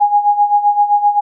sine tone with tremolo, 824 Hz, G#5, 14 cents flat, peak -6 dBFS, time 0-1.21 s, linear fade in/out 20 ms, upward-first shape sine, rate 7.7 Hz, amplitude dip 75%, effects none

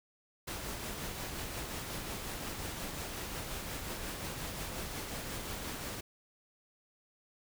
pink noise with tremolo, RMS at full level -39 dBFS, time 0.47-6.01 s, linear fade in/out 10 ms, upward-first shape triangle, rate 5.6 Hz, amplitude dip 35%, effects none

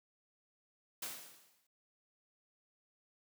white noise with exponential decay, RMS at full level -40 dBFS, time 1.02-1.67 s, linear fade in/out 5 ms, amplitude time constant 140 ms, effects high-pass 150 Hz 12 dB/octave

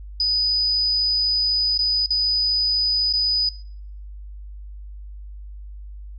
sine tone with dropouts, 4978 Hz, D#8, in tune, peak -17 dBFS, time 0.2-3.49 s, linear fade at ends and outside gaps 2 ms, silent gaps 1.777-1.79 / 2.061-2.105 / 3.127-3.136 s, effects noise-tail reverb RT60 0.6 s tail -22 dB re dry + added 50 Hz sine -34 dBFS peak until 6.18 s

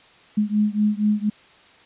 sine beating tone pair, 208.4 / 212.6 Hz, G#3 / G#3, +6 / +41 cents, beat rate 4.2 Hz, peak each -20 / -21 dBFS, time 0.37-1.3 s, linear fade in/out 10 ms, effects white hiss -51 dBFS RMS until 1.85 s + resampled to 8000 Hz

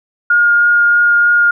sine tone with vibrato, 1422 Hz, F6, 31 cents sharp, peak -7 dBFS, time 0.3-1.51 s, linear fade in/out 5 ms, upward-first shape triangle, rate 3.2 Hz, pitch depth 8 cents each way, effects none

